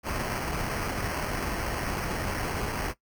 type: noise with sample-and-hold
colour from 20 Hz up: pink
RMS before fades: -31 dBFS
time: 0.03-2.94 s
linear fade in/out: 50 ms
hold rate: 3675 Hz
effects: noise-tail reverb RT60 0.1 s tail -17 dB re dry